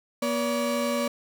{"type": "tone pair together", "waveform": "35% pulse", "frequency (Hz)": [240.3, 571.5], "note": ["B3", "D5"], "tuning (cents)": [-47, -47], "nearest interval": "octave + minor third", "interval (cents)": 1500, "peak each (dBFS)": [-26, -25], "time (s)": [0.22, 1.08], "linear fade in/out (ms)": 5, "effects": []}